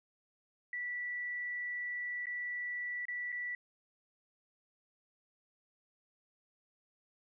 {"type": "tone with dropouts", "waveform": "sine", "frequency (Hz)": 1959, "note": "B6", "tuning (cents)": -15, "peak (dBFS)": -36, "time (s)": [0.73, 3.55], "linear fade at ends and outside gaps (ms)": 2, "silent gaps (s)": [[2.257, 2.268], [3.054, 3.083], [3.32, 3.325]], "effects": []}